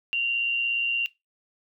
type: tone pair together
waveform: sine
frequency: 2767 / 2884 Hz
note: F7 / F#7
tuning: -17 / -45 cents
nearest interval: minor second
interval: 72 cents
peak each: -23 / -33 dBFS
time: 0.13-1.06 s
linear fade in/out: 0 ms
effects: noise-tail reverb RT60 0.2 s tail -19 dB re dry